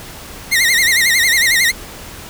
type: tone with vibrato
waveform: sawtooth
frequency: 1981 Hz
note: B6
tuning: 5 cents sharp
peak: -7 dBFS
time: 0.51-1.72 s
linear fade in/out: 20 ms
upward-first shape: sine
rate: 11 Hz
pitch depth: 140 cents each way
effects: pink hiss -33 dBFS RMS until 2.29 s